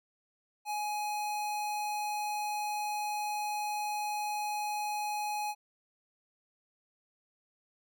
square tone, 838 Hz, G#5, 15 cents sharp, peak -33 dBFS, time 0.65-5.55 s, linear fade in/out 50 ms, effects none

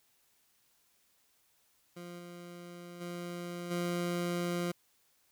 20% pulse tone with level steps, 174.61 Hz, F3, in tune, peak -39 / -41 / -34 / -27 dBFS, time 1.96-4.72 s, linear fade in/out 10 ms, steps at 2.18 / 3 / 3.7 s, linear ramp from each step 20 ms, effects white hiss -71 dBFS RMS until 5.31 s

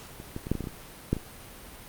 clicks, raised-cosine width 3 ms, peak -27 / -21 / -22 / -11 / -18 / -19 / -23 / -21 / -10 / -21 dBFS, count 10, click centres 0.201 / 0.364 / 0.469 / 0.516 / 0.553 / 0.607 / 0.641 / 0.672 / 1.13 / 1.167 s, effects pink hiss -46 dBFS RMS until 1.88 s + Opus 48 kbps

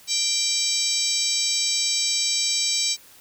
harmonic tone, 783 Hz, G5, 2 cents flat, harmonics 3 / 4 / 5 / 6 / 7 / 8 / 9 / 10, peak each -33 / -35 / -27 / -30 / -26 / -29 / -35 / -27 dBFS, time 0.07-2.97 s, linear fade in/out 50 ms, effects white hiss -50 dBFS RMS until 3.2 s

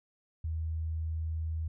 sine tone, 80.1 Hz, E2, 49 cents flat, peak -31 dBFS, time 0.44-1.68 s, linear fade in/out 5 ms, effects none

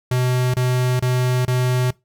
square tone bursts, 126 Hz, B2, 35 cents sharp, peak -17 dBFS, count 4, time 0.11-1.908 s, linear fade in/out 5 ms, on 430 ms, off 26 ms, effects noise-tail reverb RT60 0.2 s tail -21 dB re dry

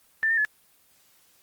sine tone with pitch steps, 1779 / 1819 / 1715 Hz, A6 / A#6 / A6, +19 / -43 / -45 cents, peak -20 dBFS, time 0.23-0.449 s, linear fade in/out 0 ms, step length 73 ms, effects white hiss -61 dBFS RMS until 1.42 s + Opus 24 kbps

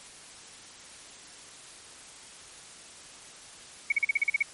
sine tone bursts, 2233 Hz, C#7, 12 cents sharp, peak -20 dBFS, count 9, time 3.9-4.426 s, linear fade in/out 5 ms, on 22 ms, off 41 ms, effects white hiss -48 dBFS RMS until 4.53 s + MP3 48 kbps

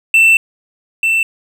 triangle tone pair in turn, 2674 / 2674 Hz, E7 / E7, +24 / +24 cents, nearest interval unison, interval 0 cents, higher neither, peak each -4 / -9 dBFS, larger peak first, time 0.14-0.37 / 1.03-1.23 s, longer first, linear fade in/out 2 ms, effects none

